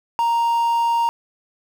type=tone with quantisation; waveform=triangle; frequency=932.3 Hz; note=A#5; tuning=in tune; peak=-14 dBFS; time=0.19-1.09 s; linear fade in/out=0 ms; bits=7; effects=none